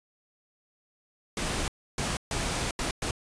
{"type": "noise bursts at uneven times", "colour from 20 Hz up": "pink", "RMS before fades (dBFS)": -30, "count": 5, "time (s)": [[1.37, 1.68], [1.98, 2.17], [2.31, 2.71], [2.79, 2.91], [3.02, 3.11]], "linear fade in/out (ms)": 2, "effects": ["resampled to 22050 Hz"]}